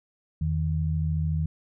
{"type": "tone pair together", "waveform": "sine", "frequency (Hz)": [83, 156.68], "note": ["E2", "D#3"], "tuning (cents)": [12, 12], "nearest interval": "major seventh", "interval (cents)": 1100, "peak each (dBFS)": -26, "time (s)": [0.41, 1.46], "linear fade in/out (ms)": 5, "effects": []}